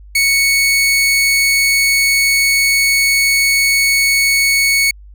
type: tone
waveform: sawtooth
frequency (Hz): 2217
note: C#7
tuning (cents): 0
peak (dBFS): -7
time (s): 0.15-4.91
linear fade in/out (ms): 5
effects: added 50 Hz sine -35 dBFS peak until 5.14 s